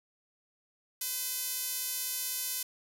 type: tone with band-pass filter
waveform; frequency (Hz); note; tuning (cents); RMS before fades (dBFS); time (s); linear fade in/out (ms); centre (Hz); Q
5% pulse; 508; B4; +49; -35; 1.01-2.63; 5; 11000; 6.2
effects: none